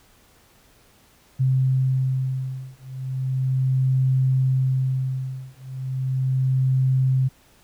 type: beating tone pair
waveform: sine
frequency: 130.81 / 131.17 Hz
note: C3 / C3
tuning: 0 / +5 cents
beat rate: 0.36 Hz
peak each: -22 dBFS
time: 1.39-7.29 s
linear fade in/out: 20 ms
effects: pink hiss -56 dBFS RMS until 7.63 s